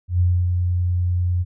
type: tone with ADSR envelope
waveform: sine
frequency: 89 Hz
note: F2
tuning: 33 cents sharp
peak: -13 dBFS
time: 0.08-1.45 s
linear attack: 120 ms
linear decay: 270 ms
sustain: -4 dB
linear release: 36 ms
effects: none